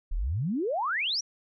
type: exponential sweep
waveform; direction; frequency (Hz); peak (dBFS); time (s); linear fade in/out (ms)
sine; up; 30.87 to 5950; -26; 0.11-1.21; 10
effects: none